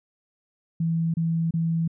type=tone bursts; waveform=sine; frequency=164.81 Hz; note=E3; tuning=in tune; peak=-21 dBFS; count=3; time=0.8-1.878 s; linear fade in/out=5 ms; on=340 ms; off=29 ms; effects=none